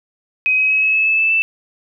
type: tone with pitch steps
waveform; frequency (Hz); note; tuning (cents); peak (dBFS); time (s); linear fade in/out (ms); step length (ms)
sine; 2524 / 2542 / 2559 / 2577 / 2595 / 2613 / 2631 / 2649; D#7 / D#7 / D#7 / E7 / E7 / E7 / E7 / E7; +24 / +36 / +48 / -40 / -28 / -16 / -4 / +8; -12; 0.46-1.42; 0; 120
effects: none